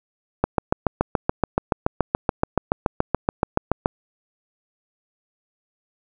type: click train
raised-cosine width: 1 ms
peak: -3 dBFS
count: 25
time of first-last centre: 0.44-3.859 s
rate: 7.02 Hz
effects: none